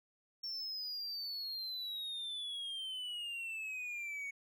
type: exponential sweep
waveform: triangle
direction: down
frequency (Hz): 5470 to 2217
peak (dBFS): -38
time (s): 0.43-4.31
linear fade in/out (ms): 10
effects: none